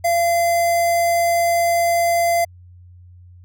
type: tone with notch filter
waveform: square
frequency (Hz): 685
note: F5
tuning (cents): -34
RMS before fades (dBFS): -17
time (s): 0.04-2.45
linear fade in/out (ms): 10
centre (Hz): 3300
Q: 1.8
effects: added 89 Hz sine -41 dBFS peak until 3.44 s